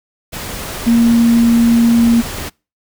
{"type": "tone in noise", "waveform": "sine", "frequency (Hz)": 233.1, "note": "A#3", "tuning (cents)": 0, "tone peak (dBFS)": -7, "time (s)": [0.86, 2.22], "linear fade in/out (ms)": 20, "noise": "pink", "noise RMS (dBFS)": -25, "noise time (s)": [0.32, 2.5], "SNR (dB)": 15, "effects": ["noise-tail reverb RT60 0.3 s tail -26 dB re dry"]}